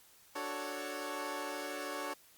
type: chord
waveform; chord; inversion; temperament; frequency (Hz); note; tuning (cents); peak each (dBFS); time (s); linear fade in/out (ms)
15% pulse; D major seventh; none; equal; 293.7 / 370 / 440 / 554.4; D4 / F#4 / A4 / C#5; 0 / 0 / 0 / 0; -37 / -39 / -39 / -36; 0.35-2.14; 10
effects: white hiss -62 dBFS RMS until 2.37 s + Opus 48 kbps